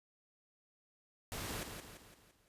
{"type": "noise with echo", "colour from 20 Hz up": "pink", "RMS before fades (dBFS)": -42, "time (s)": [1.32, 1.63], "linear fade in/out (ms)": 0, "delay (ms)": 170, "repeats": 5, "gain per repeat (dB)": -6, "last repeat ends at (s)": 2.48, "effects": ["resampled to 32000 Hz"]}